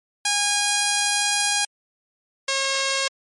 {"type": "tone pair in turn", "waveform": "5% pulse", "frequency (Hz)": [818, 542], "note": ["G#5", "C#5"], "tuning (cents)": [-26, -39], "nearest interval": "perfect fifth", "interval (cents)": 713, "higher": "first", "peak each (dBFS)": [-7, -9], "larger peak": "first", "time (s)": [[0.25, 1.65], [2.48, 3.08]], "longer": "first", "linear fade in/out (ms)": 5, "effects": ["MP3 48 kbps"]}